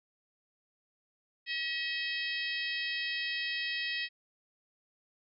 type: harmonic tone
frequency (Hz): 640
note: D#5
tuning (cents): +49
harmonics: 3 / 4 / 5 / 6 / 7 / 8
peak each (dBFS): -36 / -38 / -40 / -42 / -43 / -44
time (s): 1.46-4.09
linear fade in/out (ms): 50
effects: none